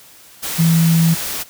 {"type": "tone in noise", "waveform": "sine", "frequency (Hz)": 164.81, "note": "E3", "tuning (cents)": 0, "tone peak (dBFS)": -10, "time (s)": [0.58, 1.15], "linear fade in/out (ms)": 20, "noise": "white", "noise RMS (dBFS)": -24, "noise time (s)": [0.42, 1.44], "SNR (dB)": 11, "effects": ["white hiss -44 dBFS RMS until 1.49 s"]}